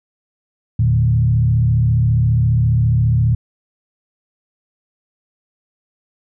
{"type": "tone with frequency modulation", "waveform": "sine", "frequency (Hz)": 116.54, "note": "A#2", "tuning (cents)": 0, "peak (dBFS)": -11, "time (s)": [0.79, 3.35], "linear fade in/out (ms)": 5, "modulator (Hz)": 34.7, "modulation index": 0.88, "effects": []}